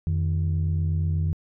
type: tone pair together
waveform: sine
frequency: 87.31 / 155.57 Hz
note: F2 / D#3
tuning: 0 / 0 cents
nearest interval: minor seventh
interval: 1000 cents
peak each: -21 / -25 dBFS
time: 0.07-1.33 s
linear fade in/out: 0 ms
effects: tanh soft clip ceiling -17 dBFS